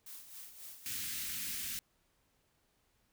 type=noise with tremolo; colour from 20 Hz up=blue; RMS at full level=-48 dBFS; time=0.06-1.64 s; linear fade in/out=5 ms; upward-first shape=sine; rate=3.7 Hz; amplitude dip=60%
type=band-stop noise; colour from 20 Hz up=white; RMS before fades=-40 dBFS; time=0.86-1.79 s; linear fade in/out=0 ms; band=280 to 1600 Hz; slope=24 dB/octave
effects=pink hiss -75 dBFS RMS until 3.12 s